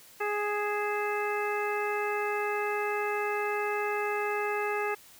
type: harmonic tone with a mistuned harmonic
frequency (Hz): 415.3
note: G#4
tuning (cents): 0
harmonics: 1 / 2 / 3 / 4 / 5 / 6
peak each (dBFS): -31 / -34 / -36 / -37 / -38 / -39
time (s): 0.2-4.95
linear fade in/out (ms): 10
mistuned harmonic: 6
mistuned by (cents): +80
effects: white hiss -54 dBFS RMS until 5.19 s